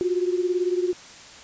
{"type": "beating tone pair", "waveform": "sine", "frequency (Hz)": [355.5, 373.5], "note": ["F4", "F#4"], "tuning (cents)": [31, 16], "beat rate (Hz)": 18, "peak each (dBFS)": [-22, -26], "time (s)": [0.01, 0.93], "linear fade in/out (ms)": 0, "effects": ["white hiss -44 dBFS RMS until 1.43 s", "resampled to 16000 Hz"]}